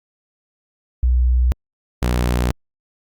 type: tone pair in turn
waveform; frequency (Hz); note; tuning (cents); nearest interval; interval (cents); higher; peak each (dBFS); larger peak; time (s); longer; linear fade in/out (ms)
sine / sawtooth; 61.74 / 60.85; B1 / B1; 0 / -25; unison; 25; first; -12; neither; 1.03-1.52 / 2.02-2.51; neither; 0
effects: Opus 48 kbps